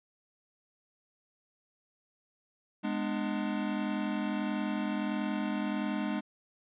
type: chord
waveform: square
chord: G# diminished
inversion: none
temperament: just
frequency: 207.7 / 249.2 / 299 Hz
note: G#3 / B3 / D4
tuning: 0 / +16 / +31 cents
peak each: -34 / -38 / -36 dBFS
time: 2.83-6.21 s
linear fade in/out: 20 ms
effects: resampled to 8000 Hz